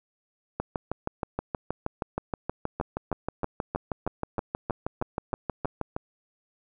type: two click trains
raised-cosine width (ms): 1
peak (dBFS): -14 / -16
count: 34 / 11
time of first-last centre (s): 0.6-5.813 / 2.8-5.965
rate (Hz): 6.33 / 3.16
effects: none